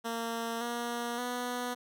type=tone with pitch steps; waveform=10% pulse; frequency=230.2 / 237.9 / 245.9 Hz; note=A#3 / A#3 / B3; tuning=-22 / +35 / -7 cents; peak=-25 dBFS; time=0.04-1.75 s; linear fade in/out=20 ms; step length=570 ms; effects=none